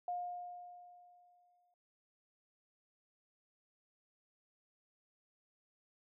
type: tone with exponential decay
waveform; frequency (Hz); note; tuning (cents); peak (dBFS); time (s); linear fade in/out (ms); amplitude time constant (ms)
sine; 711; F5; +31; -35; 0.08-1.74; 2; 360
effects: none